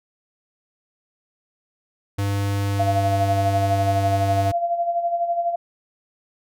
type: tone with pitch glide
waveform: square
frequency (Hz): 100 to 98.79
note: G2 to G2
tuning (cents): +35 to +14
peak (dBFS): -21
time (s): 2.18-4.52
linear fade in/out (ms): 10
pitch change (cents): -21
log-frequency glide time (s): 2.55-4.33
type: tone with tremolo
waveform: sine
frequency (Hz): 688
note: F5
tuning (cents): -26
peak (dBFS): -17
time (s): 2.79-5.56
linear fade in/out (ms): 10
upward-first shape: sine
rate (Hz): 12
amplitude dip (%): 60
effects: none